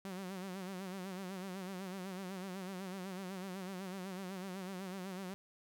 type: tone with vibrato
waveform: sawtooth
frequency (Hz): 188.2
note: F#3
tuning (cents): +30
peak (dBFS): -38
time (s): 0.05-5.34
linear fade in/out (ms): 0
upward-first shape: sine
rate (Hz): 8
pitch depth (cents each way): 86
effects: none